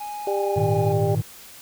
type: tone with pitch glide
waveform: triangle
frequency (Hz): 830.6 to 823.4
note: G#5 to G#5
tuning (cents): 0 to -15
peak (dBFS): -28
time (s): 0-0.93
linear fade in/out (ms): 10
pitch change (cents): -15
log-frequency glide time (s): 0.37-0.57
type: harmonic tone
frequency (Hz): 199.1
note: G3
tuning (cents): +27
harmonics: 2 / 3 / 4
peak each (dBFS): -23 / -27 / -29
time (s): 0.27-1.15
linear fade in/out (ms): 2
type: chord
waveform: triangle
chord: Ab suspended second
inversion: none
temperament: equal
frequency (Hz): 103.83 / 116.54 / 155.56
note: Ab2 / Bb2 / Eb3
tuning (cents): 0 / 0 / 0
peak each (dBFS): -23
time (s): 0.56-1.22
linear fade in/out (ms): 10
effects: white hiss -44 dBFS RMS until 1.61 s